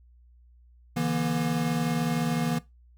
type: tone cluster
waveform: square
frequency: 145.2 / 165 / 238.8 Hz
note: D3 / E3 / A#3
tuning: -19 / +2 / +42 cents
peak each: -33 / -29 / -29 dBFS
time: 0.96-2.59 s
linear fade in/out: 10 ms
effects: noise-tail reverb RT60 0.2 s tail -19 dB re dry + added 60 Hz sine -53 dBFS peak until 2.97 s